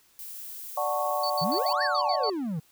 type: noise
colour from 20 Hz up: violet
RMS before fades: -40 dBFS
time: 0.19-1.73 s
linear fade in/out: 0 ms
type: chord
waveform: sine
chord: D major seventh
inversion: none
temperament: equal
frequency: 587.3 / 740 / 880 / 1108.7 Hz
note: D5 / F#5 / A5 / C#6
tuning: 0 / 0 / 0 / 0 cents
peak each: -30 / -30 / -34 / -30 dBFS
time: 0.77-2.3 s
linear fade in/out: 5 ms
type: tone bursts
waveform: sine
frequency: 4493 Hz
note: C#8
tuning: 23 cents sharp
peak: -30 dBFS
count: 8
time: 1.23-2.302 s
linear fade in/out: 5 ms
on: 71 ms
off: 72 ms
type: exponential two-way sweep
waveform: triangle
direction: up then down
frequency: 146.83 to 1864.7 to 146.83 Hz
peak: -26 dBFS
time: 1.41-2.6 s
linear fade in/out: 10 ms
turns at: 1.83 s
effects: white hiss -62 dBFS RMS until 2.71 s